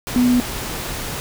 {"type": "tone in noise", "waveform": "sine", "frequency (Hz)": 246.9, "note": "B3", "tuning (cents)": 0, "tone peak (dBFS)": -12, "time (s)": [0.16, 0.4], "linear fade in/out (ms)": 0, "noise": "pink", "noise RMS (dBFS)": -27, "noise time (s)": [0.07, 1.2], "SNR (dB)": 12, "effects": []}